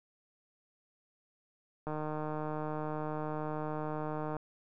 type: click train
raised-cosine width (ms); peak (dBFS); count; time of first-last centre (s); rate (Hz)
1; -24; 383; 1.87-4.367; 153
effects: none